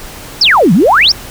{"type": "exponential two-way sweep", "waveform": "sine", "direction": "down then up", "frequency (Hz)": [5760, 155.56, 5760], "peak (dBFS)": -4, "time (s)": [0.41, 1.12], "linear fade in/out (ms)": 5, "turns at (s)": 0.73, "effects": ["pink hiss -29 dBFS RMS until 1.3 s"]}